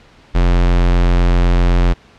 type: tone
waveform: square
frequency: 43.91 Hz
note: F1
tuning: 10 cents sharp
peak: -10 dBFS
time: 0.34-1.94 s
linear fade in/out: 20 ms
effects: pink hiss -46 dBFS RMS until 2.18 s + low-pass 4000 Hz 12 dB/octave